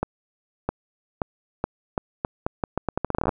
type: accelerating click train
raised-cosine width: 1 ms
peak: -9 dBFS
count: 21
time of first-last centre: 0.03-3.292 s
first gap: 660 ms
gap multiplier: 0.8
effects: none